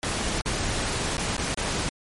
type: noise with dropouts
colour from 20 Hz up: pink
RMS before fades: -27 dBFS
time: 0.03-1.89 s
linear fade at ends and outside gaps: 0 ms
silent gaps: 0.413-0.459 / 1.169-1.18 / 1.367-1.38 / 1.543-1.574 s
effects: low-pass 12000 Hz 12 dB/octave + MP3 48 kbps